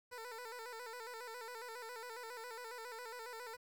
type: tone with vibrato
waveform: 15% pulse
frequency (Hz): 471.2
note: A#4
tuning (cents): +19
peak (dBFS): -40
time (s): 0.11-3.57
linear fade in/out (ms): 20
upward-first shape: square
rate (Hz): 7.3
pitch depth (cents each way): 83
effects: 11-bit